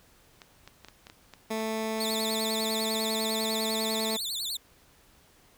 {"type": "clicks", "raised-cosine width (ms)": 0.2, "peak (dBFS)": -28, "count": 9, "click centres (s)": [0.418, 0.676, 0.847, 0.885, 1.069, 1.099, 1.337, 1.603, 1.984]}
{"type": "tone", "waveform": "15% pulse", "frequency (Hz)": 220.5, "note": "A3", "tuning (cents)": 4, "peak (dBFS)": -23, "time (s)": [1.5, 4.17], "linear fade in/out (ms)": 10}
{"type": "tone with vibrato", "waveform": "sawtooth", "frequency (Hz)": 3947, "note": "B7", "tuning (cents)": -2, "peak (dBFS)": -28, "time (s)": [2, 4.57], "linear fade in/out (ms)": 5, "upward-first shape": "sine", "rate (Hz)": 10, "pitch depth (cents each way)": 230}
{"effects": ["pink hiss -60 dBFS RMS until 5.57 s"]}